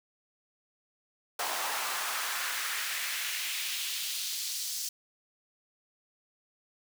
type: noise with high-pass filter sweep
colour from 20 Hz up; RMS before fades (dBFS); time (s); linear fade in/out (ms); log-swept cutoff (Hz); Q
pink; -34; 1.39-4.89; 5; 760 to 5400; 1.5
effects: none